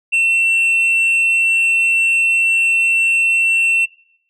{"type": "tone with frequency modulation", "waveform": "sine", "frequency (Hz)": 2699, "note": "E7", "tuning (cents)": 40, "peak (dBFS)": -9, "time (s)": [0.12, 3.86], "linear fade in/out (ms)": 20, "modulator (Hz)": 79.5, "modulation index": 0.23, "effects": ["noise-tail reverb RT60 0.7 s tail -24 dB re dry", "tanh soft clip ceiling -11 dBFS"]}